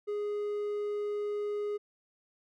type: tone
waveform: triangle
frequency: 414.5 Hz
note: G#4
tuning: 3 cents flat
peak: -29 dBFS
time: 0.07-1.78 s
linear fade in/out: 20 ms
effects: none